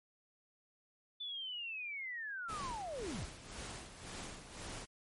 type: linear sweep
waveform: sine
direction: down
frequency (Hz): 3520 to 39.45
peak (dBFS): -40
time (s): 1.2-3.26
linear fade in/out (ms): 10
type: noise with tremolo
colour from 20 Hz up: pink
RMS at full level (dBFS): -45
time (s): 2.48-4.86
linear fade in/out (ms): 20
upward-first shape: sine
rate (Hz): 1.9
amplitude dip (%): 65
effects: MP3 48 kbps

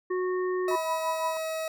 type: harmonic tone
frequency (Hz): 366.9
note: F#4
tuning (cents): -15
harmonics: 1 / 3 / 5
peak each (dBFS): -26 / -36 / -40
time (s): 0.1-0.76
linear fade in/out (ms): 10
type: tone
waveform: 40% pulse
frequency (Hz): 639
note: D#5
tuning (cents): +46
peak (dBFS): -29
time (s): 0.68-1.68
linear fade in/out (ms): 2
type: tone with tremolo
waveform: sine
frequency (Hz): 987.8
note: B5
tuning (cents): 0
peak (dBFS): -25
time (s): 0.71-1.37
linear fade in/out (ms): 0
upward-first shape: triangle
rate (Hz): 5.9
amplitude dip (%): 85
effects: none

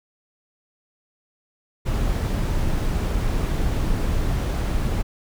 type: noise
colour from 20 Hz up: brown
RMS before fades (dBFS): -22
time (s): 1.85-5.03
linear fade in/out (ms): 20
effects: none

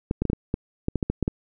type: clicks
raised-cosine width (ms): 3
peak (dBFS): -10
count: 12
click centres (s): 0.111 / 0.22 / 0.253 / 0.3 / 0.332 / 0.541 / 0.884 / 0.957 / 1.028 / 1.1 / 1.227 / 1.279
effects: none

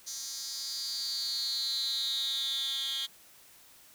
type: tone with high-pass filter sweep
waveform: 10% pulse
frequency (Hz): 270.6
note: C#4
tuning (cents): -42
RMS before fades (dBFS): -34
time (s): 0.06-3.07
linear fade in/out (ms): 20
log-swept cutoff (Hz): 5600 to 3200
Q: 9.9
effects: white hiss -57 dBFS RMS until 3.94 s

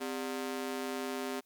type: ring-modulated tone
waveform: sawtooth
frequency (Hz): 329.6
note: E4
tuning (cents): 0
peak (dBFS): -28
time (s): 0-1.41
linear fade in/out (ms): 20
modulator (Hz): 70.9
effects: white hiss -73 dBFS RMS until 1.45 s + Opus 48 kbps

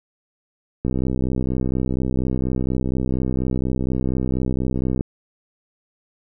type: click train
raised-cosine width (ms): 3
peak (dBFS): -10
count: 268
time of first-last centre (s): 0.85-5.009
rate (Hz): 64.2
effects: none

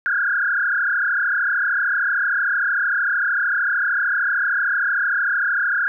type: tone with frequency modulation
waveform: sine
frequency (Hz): 1531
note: G6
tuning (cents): -41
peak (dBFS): -17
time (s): 0.06-5.88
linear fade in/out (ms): 0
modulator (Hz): 33.2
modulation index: 4
effects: none

